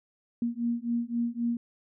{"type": "beating tone pair", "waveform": "sine", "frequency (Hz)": [234.1, 237.9], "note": ["A#3", "A#3"], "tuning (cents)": [8, 35], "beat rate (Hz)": 3.8, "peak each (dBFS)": -30, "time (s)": [0.42, 1.57], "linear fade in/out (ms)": 2, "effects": []}